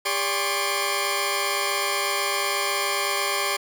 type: tone cluster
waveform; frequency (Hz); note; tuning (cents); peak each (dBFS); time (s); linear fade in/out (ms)
15% pulse; 401.1 / 577 / 1040 / 1088 / 2397; G4 / D5 / C6 / C#6 / D7; +40 / -31 / -11 / -33 / +35; -23; 0.05-3.57; 10
effects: none